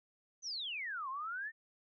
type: exponential two-way sweep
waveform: sine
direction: down then up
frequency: 6272 to 1025 to 1852 Hz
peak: -38 dBFS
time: 0.42-1.52 s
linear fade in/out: 50 ms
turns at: 1.09 s
effects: none